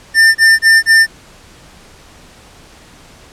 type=tone bursts; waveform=square; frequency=1796 Hz; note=A6; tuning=35 cents sharp; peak=-5 dBFS; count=4; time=0.14-1.067 s; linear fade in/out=50 ms; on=210 ms; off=29 ms; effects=pink hiss -41 dBFS RMS until 3.32 s + low-pass 9000 Hz 12 dB/octave